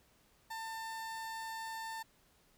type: tone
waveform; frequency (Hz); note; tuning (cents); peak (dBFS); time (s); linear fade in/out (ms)
30% pulse; 896; A5; +31; -38; 0.5-2.03; 10
effects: pink hiss -69 dBFS RMS until 2.57 s